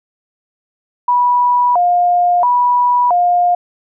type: tone with vibrato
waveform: sine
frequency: 832 Hz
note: G#5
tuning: 3 cents sharp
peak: -9 dBFS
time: 1.08-3.55 s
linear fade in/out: 5 ms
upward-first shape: square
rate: 0.74 Hz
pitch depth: 280 cents each way
effects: none